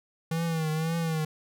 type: tone with vibrato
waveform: square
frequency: 161.3 Hz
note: E3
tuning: 37 cents flat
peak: -27 dBFS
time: 0.31-1.25 s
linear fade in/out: 5 ms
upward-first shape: triangle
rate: 1.9 Hz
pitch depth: 76 cents each way
effects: none